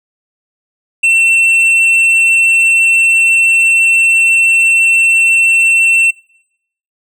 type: tone with hard clipping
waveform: sine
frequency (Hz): 2697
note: E7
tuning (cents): +39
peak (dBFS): -8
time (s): 1.03-6.11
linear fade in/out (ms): 10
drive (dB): 5
effects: noise-tail reverb RT60 0.8 s tail -24 dB re dry